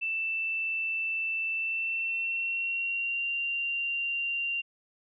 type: tone with pitch glide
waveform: sine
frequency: 2659 to 2772 Hz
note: E7 to F7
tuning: +14 to -14 cents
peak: -28 dBFS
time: 0.01-4.62 s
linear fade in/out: 20 ms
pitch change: +72 cents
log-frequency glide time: 1.54-3.26 s
effects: none